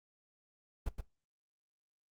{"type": "noise with echo", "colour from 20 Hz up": "brown", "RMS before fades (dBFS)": -34, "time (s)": [0.86, 0.89], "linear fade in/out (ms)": 5, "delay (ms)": 120, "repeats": 1, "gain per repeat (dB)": -5, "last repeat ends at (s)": 1.01, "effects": ["noise-tail reverb RT60 0.2 s tail -19 dB re dry", "Opus 32 kbps"]}